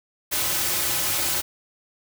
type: noise with comb filter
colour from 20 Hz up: white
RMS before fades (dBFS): -24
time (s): 0.31-1.42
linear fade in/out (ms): 20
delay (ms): 4.3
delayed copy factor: -0.55
effects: none